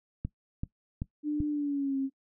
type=click train; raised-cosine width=5 ms; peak=-20 dBFS; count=4; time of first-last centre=0.25-1.404 s; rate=2.6 Hz
type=tone with pitch glide; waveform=sine; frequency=298 to 270.1 Hz; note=D4 to C#4; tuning=+25 to -45 cents; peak=-27 dBFS; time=1.23-2.1 s; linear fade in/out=50 ms; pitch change=-170 cents; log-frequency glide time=1.49-1.97 s
effects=noise-tail reverb RT60 0.1 s tail -19 dB re dry